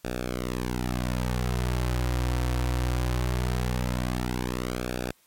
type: tone with flanger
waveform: sawtooth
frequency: 61.7 Hz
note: B1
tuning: 1 cent flat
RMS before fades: -28 dBFS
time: 0.04-5.12 s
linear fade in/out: 10 ms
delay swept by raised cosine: 0.97 to 4.87 ms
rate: 0.2 Hz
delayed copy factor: -0.9
effects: white hiss -63 dBFS RMS until 5.26 s + AAC 48 kbps